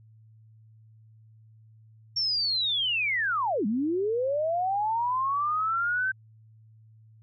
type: linear two-way sweep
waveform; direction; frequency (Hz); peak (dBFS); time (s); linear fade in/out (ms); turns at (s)
sine; down then up; 5530 to 196 to 1557; -24; 2.16-6.12; 10; 3.66
effects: added 110 Hz sine -52 dBFS peak until 7.22 s